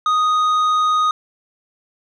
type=tone with tanh clipping; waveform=triangle; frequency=1244.5 Hz; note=D#6; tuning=in tune; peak=-15 dBFS; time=0.06-1.11 s; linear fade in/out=2 ms; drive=11 dB; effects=none